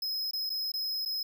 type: tone with dropouts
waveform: square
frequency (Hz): 5110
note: D#8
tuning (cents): +45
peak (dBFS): -31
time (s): 0.02-1.23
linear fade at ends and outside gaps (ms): 5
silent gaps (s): 0.311-0.333 / 0.495-0.501 / 0.719-0.738 / 1.052-1.058
effects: none